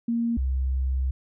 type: tone pair in turn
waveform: sine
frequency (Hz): 233.1 / 65.41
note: A#3 / C2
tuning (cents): 0 / 0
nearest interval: octave + minor seventh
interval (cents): 2200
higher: first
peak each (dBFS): -22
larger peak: neither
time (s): 0.08-0.37 / 0.37-1.11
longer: second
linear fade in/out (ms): 5
effects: none